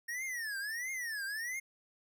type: tone with vibrato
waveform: square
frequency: 1831 Hz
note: A#6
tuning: 32 cents flat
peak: -37 dBFS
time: 0.08-1.6 s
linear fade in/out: 10 ms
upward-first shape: triangle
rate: 1.5 Hz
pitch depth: 280 cents each way
effects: none